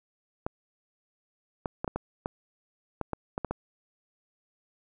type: clicks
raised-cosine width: 1 ms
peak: -16 dBFS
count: 11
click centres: 0.465 / 1.658 / 1.845 / 1.878 / 1.96 / 2.259 / 3.013 / 3.133 / 3.379 / 3.447 / 3.51 s
effects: none